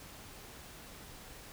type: silence
effects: pink hiss -51 dBFS RMS until 1.52 s